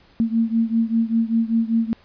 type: beating tone pair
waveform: sine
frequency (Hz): 225.7 / 230.8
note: A3 / A#3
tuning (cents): +44 / -17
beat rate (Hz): 5.1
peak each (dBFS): -19 / -21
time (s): 0.2-1.93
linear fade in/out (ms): 0
effects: pink hiss -54 dBFS RMS until 2.04 s + resampled to 11025 Hz